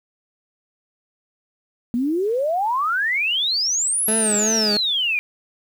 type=exponential two-way sweep; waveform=sine; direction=up then down; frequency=230 to 11430 to 2361 Hz; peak=-18 dBFS; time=1.94-5.19 s; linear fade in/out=0 ms; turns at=4.07 s
type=tone with vibrato; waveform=20% pulse; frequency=215.2 Hz; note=A3; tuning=38 cents flat; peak=-16 dBFS; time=4.08-4.77 s; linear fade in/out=2 ms; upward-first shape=triangle; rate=2.7 Hz; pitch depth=74 cents each way
effects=8-bit